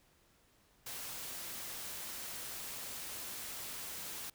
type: noise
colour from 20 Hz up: white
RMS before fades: -44 dBFS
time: 0.86-4.3 s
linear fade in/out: 5 ms
effects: pink hiss -69 dBFS RMS until 4.34 s